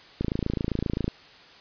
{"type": "click train", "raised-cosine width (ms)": 3, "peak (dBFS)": -13, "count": 25, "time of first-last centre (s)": [0.21, 1.08], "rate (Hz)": 27.6, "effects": ["white hiss -50 dBFS RMS until 1.6 s", "resampled to 11025 Hz"]}